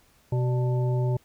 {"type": "harmonic tone with a mistuned harmonic", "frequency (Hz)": 126, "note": "B2", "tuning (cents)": 35, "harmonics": [1, 3, 5, 7], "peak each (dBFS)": [-22, -32, -36, -39], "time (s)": [0.32, 1.17], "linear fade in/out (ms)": 5, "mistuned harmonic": 5, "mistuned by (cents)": -95, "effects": ["pink hiss -61 dBFS RMS until 1.24 s"]}